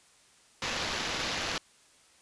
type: noise with sample-and-hold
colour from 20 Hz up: violet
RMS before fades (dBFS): -33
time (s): 0.62-1.58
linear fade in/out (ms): 2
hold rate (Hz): 8820
effects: white hiss -61 dBFS RMS until 2.21 s + resampled to 22050 Hz